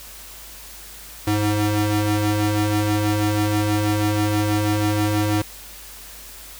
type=ring-modulated tone; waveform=40% pulse; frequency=209.8 Hz; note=G#3; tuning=18 cents sharp; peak=-14 dBFS; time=1.27-5.42 s; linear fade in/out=5 ms; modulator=108 Hz; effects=added 50 Hz sine -45 dBFS peak until 6.59 s + white hiss -40 dBFS RMS until 6.59 s